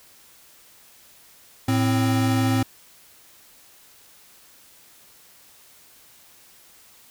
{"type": "tone pair together", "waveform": "square", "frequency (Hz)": [110.4, 262.3], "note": ["A2", "C4"], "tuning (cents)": [6, 4], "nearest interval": "octave + minor third", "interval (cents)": 1498, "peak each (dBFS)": -22, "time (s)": [1.68, 2.63], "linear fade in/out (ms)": 5, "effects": ["white hiss -52 dBFS RMS until 7.1 s"]}